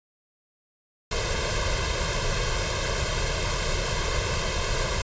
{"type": "noise with comb filter", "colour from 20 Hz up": "pink", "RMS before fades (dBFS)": -26, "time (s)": [1.11, 5.02], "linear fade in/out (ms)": 5, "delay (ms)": 1.9, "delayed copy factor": 0.9, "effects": ["resampled to 16000 Hz"]}